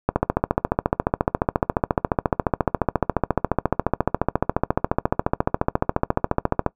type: click train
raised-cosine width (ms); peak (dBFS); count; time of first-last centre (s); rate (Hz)
1; -3; 95; 0.09-6.663; 14.3
effects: noise-tail reverb RT60 0.1 s tail -20 dB re dry